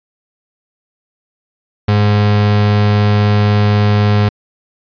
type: tone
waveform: 35% pulse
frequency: 103.83 Hz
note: G#2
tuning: in tune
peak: -7 dBFS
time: 1.88-4.29 s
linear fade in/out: 5 ms
effects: resampled to 11025 Hz